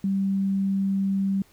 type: tone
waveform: sine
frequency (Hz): 194.9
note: G3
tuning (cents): -10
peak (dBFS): -21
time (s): 0.04-1.42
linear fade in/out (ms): 2
effects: pink hiss -58 dBFS RMS until 1.52 s